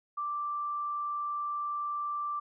sine tone, 1174.7 Hz, D6, in tune, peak -31 dBFS, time 0.17-2.4 s, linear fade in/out 10 ms, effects none

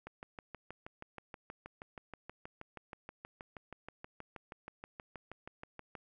click train, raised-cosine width 0.5 ms, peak -30 dBFS, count 38, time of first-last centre 0.07-5.952 s, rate 6.29 Hz, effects none

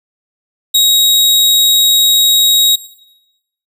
sawtooth tone, 3797 Hz, A#7, 31 cents sharp, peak -4 dBFS, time 0.74-2.76 s, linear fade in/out 10 ms, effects noise-tail reverb RT60 0.9 s tail -17 dB re dry

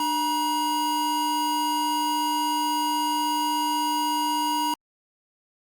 square tone pair together, 300 / 956.3 Hz, D4 / A#5, +37 / +44 cents, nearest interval octave + minor sixth, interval 2007 cents, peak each -31 / -24 dBFS, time 0-4.74 s, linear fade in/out 2 ms, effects Opus 48 kbps

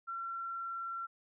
sine tone with vibrato, 1360 Hz, F6, 46 cents flat, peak -37 dBFS, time 0.07-1.07 s, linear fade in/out 20 ms, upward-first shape triangle, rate 19 Hz, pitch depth 9 cents each way, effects none

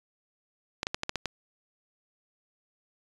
clicks, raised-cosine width 0.2 ms, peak -12 dBFS, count 7, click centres 0.831 / 0.869 / 0.945 / 1.034 / 1.094 / 1.157 / 1.257 s, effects resampled to 22050 Hz

